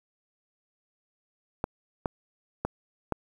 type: clicks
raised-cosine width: 1 ms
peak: -13 dBFS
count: 4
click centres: 1.641 / 2.058 / 2.65 / 3.123 s
effects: 8-bit